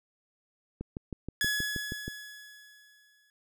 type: click train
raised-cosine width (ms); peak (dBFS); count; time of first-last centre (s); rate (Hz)
3; -23; 9; 0.81-2.08; 6.3
type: tone with exponential decay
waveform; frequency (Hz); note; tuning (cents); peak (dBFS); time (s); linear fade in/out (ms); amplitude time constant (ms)
sawtooth; 1692; G#6; +32; -22; 1.41-3.3; 1; 410
effects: none